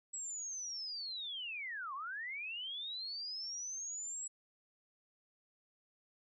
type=linear two-way sweep; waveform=sine; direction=down then up; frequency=7800 to 1032 to 7800 Hz; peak=-40 dBFS; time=0.13-4.28 s; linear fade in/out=10 ms; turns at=1.94 s; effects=none